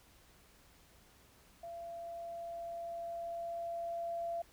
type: tone with level ramp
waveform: sine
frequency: 680 Hz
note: F5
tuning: 46 cents flat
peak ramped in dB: -43 to -35 dBFS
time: 1.63-4.42 s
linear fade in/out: 5 ms
effects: added 60 Hz sine -70 dBFS peak until 4.52 s + pink hiss -64 dBFS RMS until 4.52 s